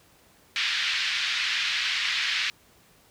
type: band-pass noise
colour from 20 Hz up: pink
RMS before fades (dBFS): -27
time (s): 0.56-2.5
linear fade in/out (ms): 0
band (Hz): 1800 to 4400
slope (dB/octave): 24
effects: pink hiss -58 dBFS RMS until 3.1 s + high-pass 60 Hz 12 dB/octave